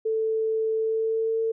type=tone with pitch glide; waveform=sine; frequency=442.1 to 449.3 Hz; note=A4 to A4; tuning=+8 to +36 cents; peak=-22 dBFS; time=0.05-1.52 s; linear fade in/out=10 ms; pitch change=+28 cents; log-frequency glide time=0.76-1.4 s; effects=none